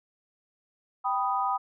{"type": "chord", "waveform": "sine", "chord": "G augmented", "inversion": "none", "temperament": "equal", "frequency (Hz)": [784, 987.8, 1244.5], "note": ["G5", "B5", "D#6"], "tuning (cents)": [0, 0, 0], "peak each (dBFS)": -29, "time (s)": [1.04, 1.58], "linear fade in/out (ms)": 20, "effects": []}